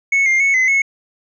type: tone with pitch steps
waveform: triangle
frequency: 2204 / 2111 / 2206 / 2040 / 2190 Hz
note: C#7 / C7 / C#7 / C7 / C#7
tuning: -11 / +15 / -9 / -44 / -22 cents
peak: -10 dBFS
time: 0.12-0.82 s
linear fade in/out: 5 ms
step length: 140 ms
effects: resampled to 16000 Hz